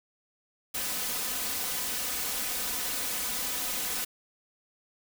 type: noise with comb filter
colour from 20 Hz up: white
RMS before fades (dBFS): -32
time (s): 0.74-4.05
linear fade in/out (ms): 10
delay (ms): 4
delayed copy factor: +0.65
effects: none